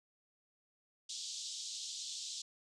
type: band-pass noise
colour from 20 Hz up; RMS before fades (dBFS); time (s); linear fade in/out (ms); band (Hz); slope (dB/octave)
pink; -44; 1.09-2.42; 5; 3400 to 7800; 48
effects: none